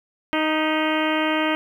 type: harmonic tone with a mistuned harmonic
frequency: 311.1 Hz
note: D#4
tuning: in tune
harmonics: 1 / 2 / 3 / 4 / 5 / 6 / 7 / 8 / 9 / 10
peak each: -23 / -26 / -28 / -29 / -30 / -31 / -31 / -32 / -33 / -33 dBFS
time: 0.33-1.55 s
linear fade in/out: 0 ms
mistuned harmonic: 6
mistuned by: +49 cents
effects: 9-bit